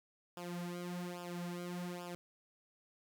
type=tone with flanger; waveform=sawtooth; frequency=176.1 Hz; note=F3; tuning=15 cents sharp; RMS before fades=-43 dBFS; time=0.37-2.15 s; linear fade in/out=0 ms; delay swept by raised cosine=0.48 to 4.58 ms; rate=1.2 Hz; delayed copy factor=-0.85; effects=none